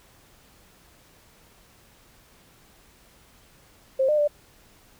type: tone with pitch steps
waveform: sine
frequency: 530 / 603 / 589 Hz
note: C5 / D5 / D5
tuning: +22 / +46 / +5 cents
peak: -18 dBFS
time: 3.99-4.278 s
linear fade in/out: 10 ms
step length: 96 ms
effects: pink hiss -56 dBFS RMS until 4.99 s